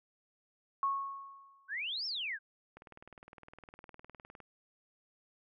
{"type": "tone with exponential decay", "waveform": "sine", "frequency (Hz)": 1100, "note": "C#6", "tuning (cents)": -14, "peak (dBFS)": -27, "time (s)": [0.83, 1.71], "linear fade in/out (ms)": 1, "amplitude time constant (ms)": 190}
{"type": "exponential two-way sweep", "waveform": "sine", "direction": "up then down", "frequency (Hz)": [1480, 5540, 1517], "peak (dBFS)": -35, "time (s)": [1.68, 2.39], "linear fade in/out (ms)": 50, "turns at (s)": 2.06}
{"type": "click train", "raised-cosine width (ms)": 0.5, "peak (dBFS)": -36, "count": 33, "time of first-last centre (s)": [2.77, 4.403], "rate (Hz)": 19.6}
{"effects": []}